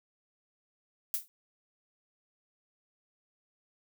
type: noise with exponential decay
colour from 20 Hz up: violet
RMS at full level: -27 dBFS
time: 1.14-1.28 s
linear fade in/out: 0 ms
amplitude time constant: 29 ms
effects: none